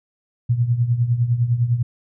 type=tone with tremolo; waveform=sine; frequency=120 Hz; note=B2; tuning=49 cents flat; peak=-12 dBFS; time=0.49-1.83 s; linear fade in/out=10 ms; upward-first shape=triangle; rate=9.9 Hz; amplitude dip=80%; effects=none